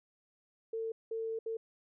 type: tone bursts at uneven times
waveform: sine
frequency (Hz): 449.3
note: A4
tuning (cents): +36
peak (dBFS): -34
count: 3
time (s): 0.73-0.92 / 1.11-1.39 / 1.46-1.57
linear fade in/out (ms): 5
effects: none